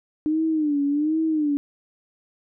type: tone with vibrato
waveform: sine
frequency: 301.5 Hz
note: D4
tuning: 46 cents sharp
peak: -19 dBFS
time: 0.26-1.57 s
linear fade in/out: 0 ms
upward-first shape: sine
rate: 1.3 Hz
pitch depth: 110 cents each way
effects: none